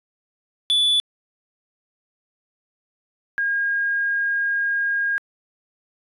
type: tone pair in turn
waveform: triangle / sine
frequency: 3460 / 1624.4 Hz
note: A7 / G#6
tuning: -30 / -39 cents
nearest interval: octave + minor second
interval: 1309 cents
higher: first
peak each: -14 / -19 dBFS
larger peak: first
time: 0.7-1 / 3.38-5.18 s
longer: second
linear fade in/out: 0 ms
effects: resampled to 32000 Hz